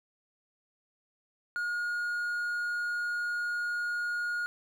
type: tone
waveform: triangle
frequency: 1434 Hz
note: F6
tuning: 45 cents sharp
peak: -28 dBFS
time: 1.56-4.46 s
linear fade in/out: 0 ms
effects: none